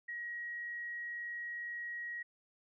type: tone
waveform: sine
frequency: 1899 Hz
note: A#6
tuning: 32 cents sharp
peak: -39 dBFS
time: 0.08-2.23 s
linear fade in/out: 10 ms
effects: none